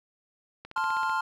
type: click train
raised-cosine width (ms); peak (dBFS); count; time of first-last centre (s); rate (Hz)
0.3; -26; 8; 0.65-1.096; 15.7
type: chord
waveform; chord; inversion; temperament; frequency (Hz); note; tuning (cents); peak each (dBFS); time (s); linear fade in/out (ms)
triangle; F major; first; equal; 880 / 1046.5 / 1396.9; A5 / C6 / F6; 0 / 0 / 0; -28; 0.76-1.21; 5
effects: none